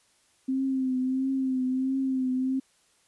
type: tone with vibrato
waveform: sine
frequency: 261.6 Hz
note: C4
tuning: in tune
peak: -24 dBFS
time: 0.48-2.6 s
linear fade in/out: 10 ms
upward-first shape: triangle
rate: 1.5 Hz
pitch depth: 47 cents each way
effects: white hiss -65 dBFS RMS until 3.07 s + resampled to 24000 Hz